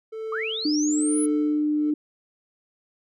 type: tone with tremolo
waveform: triangle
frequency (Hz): 441.7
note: A4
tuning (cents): +7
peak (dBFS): -26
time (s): 0.12-1.91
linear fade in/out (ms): 10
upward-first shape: sine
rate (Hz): 1.1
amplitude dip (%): 95
type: linear sweep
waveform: sine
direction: up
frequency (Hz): 1108.7 to 10548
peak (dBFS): -27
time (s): 0.32-1.26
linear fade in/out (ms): 5
type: tone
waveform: sine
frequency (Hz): 300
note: D4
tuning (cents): +37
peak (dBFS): -20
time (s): 0.65-1.94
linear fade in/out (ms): 5
effects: none